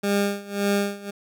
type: tone with tremolo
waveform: 20% pulse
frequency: 201.5 Hz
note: G3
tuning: 48 cents sharp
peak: -14 dBFS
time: 0.03-1.11 s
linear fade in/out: 10 ms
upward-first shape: sine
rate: 1.8 Hz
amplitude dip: 90%
effects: none